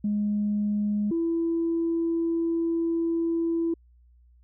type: tone pair in turn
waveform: sine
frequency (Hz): 207.7 / 333.1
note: G#3 / E4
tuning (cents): 0 / +18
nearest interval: minor sixth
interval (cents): 818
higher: second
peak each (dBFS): -22 / -22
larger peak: neither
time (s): 0.04-1.11 / 1.11-3.74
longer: second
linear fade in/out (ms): 5
effects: tanh soft clip ceiling -18 dBFS + added 60 Hz sine -54 dBFS peak until 4.43 s